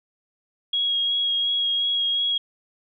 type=tone with vibrato; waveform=sine; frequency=3297 Hz; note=G#7; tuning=13 cents flat; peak=-20 dBFS; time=0.73-2.38 s; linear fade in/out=5 ms; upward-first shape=sine; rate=2.8 Hz; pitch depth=14 cents each way; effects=none